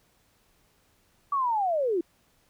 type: linear sweep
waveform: sine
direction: down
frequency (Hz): 1158 to 320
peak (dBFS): -23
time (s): 1.32-2.01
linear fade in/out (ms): 5
effects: pink hiss -66 dBFS RMS until 2.49 s